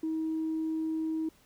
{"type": "tone", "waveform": "sine", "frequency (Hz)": 318.5, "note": "D#4", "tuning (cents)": 41, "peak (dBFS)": -28, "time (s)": [0.03, 1.29], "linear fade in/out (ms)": 5, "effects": ["tanh soft clip ceiling -25 dBFS", "pink hiss -63 dBFS RMS until 1.45 s"]}